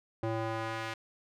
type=tone with band-pass filter sweep; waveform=square; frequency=112.3 Hz; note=A2; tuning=36 cents sharp; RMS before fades=-35 dBFS; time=0.23-0.94 s; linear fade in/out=5 ms; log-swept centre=500 to 2100 Hz; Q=0.79; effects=none